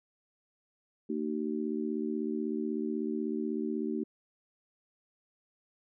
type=harmonic tone; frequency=76.2 Hz; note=D#2; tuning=36 cents flat; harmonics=3 / 4 / 5; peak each=-34 / -35 / -36 dBFS; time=1.09-4.04 s; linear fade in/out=10 ms; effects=none